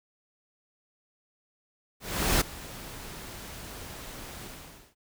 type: noise with ADSR envelope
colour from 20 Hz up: pink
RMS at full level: -23 dBFS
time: 2-4.95 s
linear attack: 410 ms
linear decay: 9 ms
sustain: -19 dB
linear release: 520 ms
effects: none